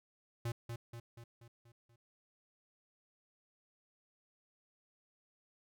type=tone with echo; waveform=square; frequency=117.3 Hz; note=A#2; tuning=11 cents sharp; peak=-36 dBFS; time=0.45-0.52 s; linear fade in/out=5 ms; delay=240 ms; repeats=6; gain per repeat=-5 dB; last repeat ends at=1.96 s; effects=none